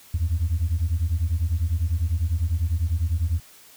sine beating tone pair, 77.78 / 87.78 Hz, D#2 / F2, 0 / +9 cents, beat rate 10 Hz, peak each -22 dBFS, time 0.14-3.4 s, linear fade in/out 5 ms, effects tanh soft clip ceiling -16 dBFS + white hiss -50 dBFS RMS until 3.76 s

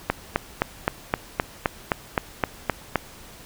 click train, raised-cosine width 0.5 ms, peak -4 dBFS, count 12, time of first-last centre 0.1-2.957 s, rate 3.85 Hz, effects pink hiss -45 dBFS RMS until 3.45 s

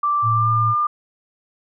sine tone with pitch glide, 1173 to 1201.1 Hz, D6 to D6, -2 to +39 cents, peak -16 dBFS, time 0.03-0.87 s, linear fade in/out 5 ms, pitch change +41 cents, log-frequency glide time 0.33-0.49 s
sine tone, 112 Hz, A2, 31 cents sharp, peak -19 dBFS, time 0.22-0.75 s, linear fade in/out 50 ms
effects none

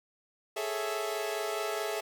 sawtooth chord, A major seventh, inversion third, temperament equal, 415.3 / 440 / 554.4 / 659.3 Hz, G#4 / A4 / C#5 / E5, 0 / 0 / 0 / 0 cents, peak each -32 / -34 / -38 / -32 dBFS, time 0.56-2.01 s, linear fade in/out 10 ms, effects none

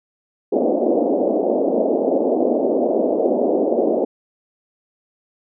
white band-pass noise, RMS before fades -18 dBFS, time 0.52-4.05 s, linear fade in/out 10 ms, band 230 to 650 Hz, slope 48 dB/octave, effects none

